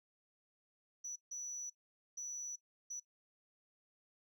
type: tone bursts at uneven times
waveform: sine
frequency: 5920 Hz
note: F#8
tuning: in tune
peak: -39 dBFS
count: 4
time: 1.04-1.16 / 1.31-1.7 / 2.17-2.56 / 2.9-3 s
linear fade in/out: 10 ms
effects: noise-tail reverb RT60 0.1 s tail -19 dB re dry + tanh soft clip ceiling -40 dBFS